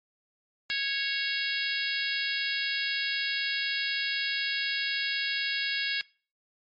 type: harmonic tone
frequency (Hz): 552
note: C#5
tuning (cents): -7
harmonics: 3 / 4 / 5 / 6 / 7 / 8 / 9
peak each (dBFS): -33 / -34 / -35 / -36 / -36 / -37 / -38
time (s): 0.7-6.01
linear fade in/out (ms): 0
effects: noise-tail reverb RT60 0.4 s tail -23 dB re dry + MP3 32 kbps